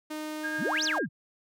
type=tone with pitch glide; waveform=sawtooth; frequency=307.4 to 309.2 Hz; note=D#4 to D#4; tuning=-21 to -11 cents; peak=-30 dBFS; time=0.1-0.99 s; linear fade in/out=10 ms; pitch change=+10 cents; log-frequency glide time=0.53-0.81 s
type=tone with tremolo; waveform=sine; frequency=1616 Hz; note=G#6; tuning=48 cents flat; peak=-29 dBFS; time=0.43-1.06 s; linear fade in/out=20 ms; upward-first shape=triangle; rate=9.5 Hz; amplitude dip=45%
type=exponential two-way sweep; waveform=sine; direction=up then down; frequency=116 to 6530 to 116 Hz; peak=-27 dBFS; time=0.58-1.09 s; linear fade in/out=50 ms; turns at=0.84 s
effects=none